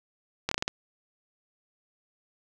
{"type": "slowing click train", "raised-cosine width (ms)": 0.2, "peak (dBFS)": -10, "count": 6, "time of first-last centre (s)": [0.49, 0.679], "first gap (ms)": 24, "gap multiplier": 1.23, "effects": []}